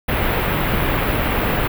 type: band-stop noise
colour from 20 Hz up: pink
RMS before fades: -19 dBFS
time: 0.08-1.68 s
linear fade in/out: 10 ms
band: 2900 to 15000 Hz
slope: 24 dB/octave
effects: none